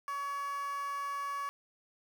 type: tone with high-pass filter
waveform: 15% pulse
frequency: 564 Hz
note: C#5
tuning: 30 cents sharp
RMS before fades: -37 dBFS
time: 0.08-1.49 s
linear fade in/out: 0 ms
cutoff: 1100 Hz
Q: 5.5
effects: none